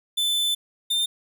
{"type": "tone pair in turn", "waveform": "45% pulse", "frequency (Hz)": [3520, 3604], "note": ["A7", "A7"], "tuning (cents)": [0, 41], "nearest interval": "unison", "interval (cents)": 41, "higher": "second", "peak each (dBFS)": -21, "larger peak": "neither", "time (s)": [[0.17, 0.55], [0.9, 1.06]], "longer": "first", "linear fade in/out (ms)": 10, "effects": []}